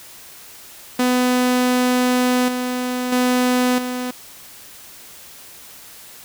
sawtooth tone with level steps, 250 Hz, B3, 21 cents sharp, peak -11 / -17 / -11 / -19 dBFS, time 0.99-4.11 s, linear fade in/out 5 ms, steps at 2.48 / 3.12 / 3.78 s, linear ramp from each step 5 ms, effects white hiss -41 dBFS RMS until 6.24 s

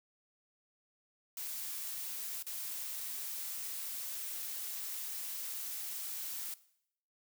blue noise with dropouts, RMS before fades -41 dBFS, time 1.37-6.54 s, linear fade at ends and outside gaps 2 ms, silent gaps 2.426-2.466 s, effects noise-tail reverb RT60 0.7 s tail -18 dB re dry

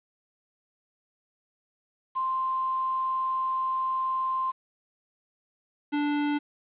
sine / square tone pair in turn, 1046.5 / 292.6 Hz, C6 / D4, 0 / -6 cents, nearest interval octave + minor seventh, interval 2206 cents, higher first, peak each -25 dBFS, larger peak neither, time 2.15-4.52 / 5.92-6.39 s, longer first, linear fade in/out 20 ms, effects resampled to 8000 Hz + 9-bit

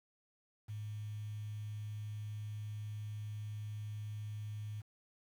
sine tone with quantisation, 105.8 Hz, G#2, 33 cents sharp, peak -40 dBFS, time 0.68-4.82 s, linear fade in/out 20 ms, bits 10, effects none

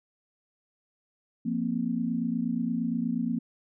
sine chord, F suspended fourth, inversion none, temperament equal, 174.61 / 233.1 / 261.6 Hz, F3 / Bb3 / C4, 0 / 0 / 0 cents, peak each -33 / -28 / -32 dBFS, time 1.45-3.39 s, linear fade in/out 10 ms, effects none

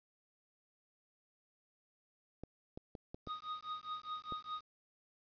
clicks, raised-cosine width 2 ms, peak -32 dBFS, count 6, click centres 2.436 / 2.775 / 2.952 / 3.145 / 3.273 / 4.323 s
square tone with tremolo, 1244.5 Hz, D#6, in tune, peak -38 dBFS, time 3.26-4.62 s, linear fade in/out 50 ms, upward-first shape triangle, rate 4.9 Hz, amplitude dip 100%
effects resampled to 11025 Hz + 10-bit

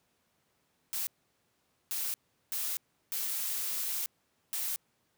blue noise bursts at uneven times, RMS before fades -34 dBFS, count 5, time 0.93-1.07 / 1.91-2.14 / 2.52-2.77 / 3.12-4.06 / 4.53-4.76 s, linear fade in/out 0 ms, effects pink hiss -74 dBFS RMS until 5.17 s + high-pass 100 Hz 12 dB/octave

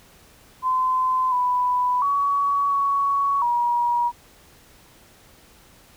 sine tone with pitch steps, 1027 / 992 / 1127 / 1118 / 957 Hz, C6 / B5 / C#6 / C#6 / A#5, -33 / +7 / +28 / +14 / +45 cents, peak -18 dBFS, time 0.62-4.12 s, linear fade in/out 50 ms, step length 700 ms, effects pink hiss -52 dBFS RMS until 5.96 s

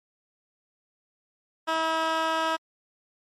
15% pulse tone with band-pass filter, 322.4 Hz, E4, 38 cents flat, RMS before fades -26 dBFS, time 1.67-2.57 s, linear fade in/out 20 ms, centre 1600 Hz, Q 0.83, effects MP3 64 kbps

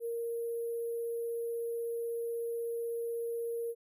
sine tone with sample-and-hold, 466.2 Hz, A#4, in tune, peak -33 dBFS, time 0-3.75 s, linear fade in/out 50 ms, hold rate 11025 Hz, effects none

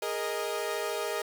sawtooth chord, Ab suspended second, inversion none, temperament equal with one note detuned, 412.7 / 466.2 / 622.3 Hz, Ab4 / Bb4 / Eb5, -11 / 0 / 0 cents, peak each -31 dBFS, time 0.02-1.22 s, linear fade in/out 5 ms, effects 8-bit

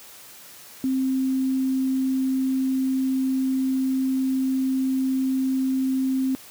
sine tone, 263.1 Hz, C4, 10 cents sharp, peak -20 dBFS, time 0.84-6.35 s, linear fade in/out 0 ms, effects white hiss -45 dBFS RMS until 6.5 s + high-pass 80 Hz 12 dB/octave

